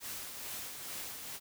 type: noise with tremolo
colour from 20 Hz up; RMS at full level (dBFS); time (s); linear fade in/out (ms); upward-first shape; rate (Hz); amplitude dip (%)
white; -41; 0-1.4; 50; triangle; 2.3; 45
effects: none